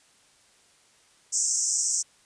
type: band-pass noise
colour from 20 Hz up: white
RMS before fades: -26 dBFS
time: 1.32-2.03 s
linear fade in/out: 20 ms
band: 5500 to 8300 Hz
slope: 96 dB/octave
effects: white hiss -60 dBFS RMS until 2.25 s + resampled to 22050 Hz